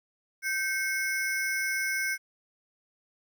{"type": "ring-modulated tone", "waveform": "square", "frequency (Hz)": 1863, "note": "A#6", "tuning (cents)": -2, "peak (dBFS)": -25, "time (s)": [0.42, 2.18], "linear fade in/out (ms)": 50, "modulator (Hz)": 308, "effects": ["11-bit"]}